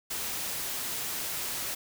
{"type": "noise", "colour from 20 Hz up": "white", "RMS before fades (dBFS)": -34, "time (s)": [0.1, 1.75], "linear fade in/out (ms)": 10, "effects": []}